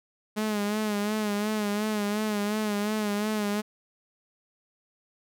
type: tone with vibrato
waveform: sawtooth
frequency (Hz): 210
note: G#3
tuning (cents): +19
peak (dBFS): -22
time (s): 0.36-3.62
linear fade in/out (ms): 20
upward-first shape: sine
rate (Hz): 2.8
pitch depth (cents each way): 54
effects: none